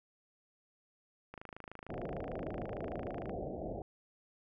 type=click train; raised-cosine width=0.5 ms; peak=-31 dBFS; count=53; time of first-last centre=1.34-3.295 s; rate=26.6 Hz
type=low-pass noise; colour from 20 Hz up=white; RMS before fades=-41 dBFS; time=1.89-3.82 s; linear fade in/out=2 ms; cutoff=750 Hz; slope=96 dB/octave
effects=none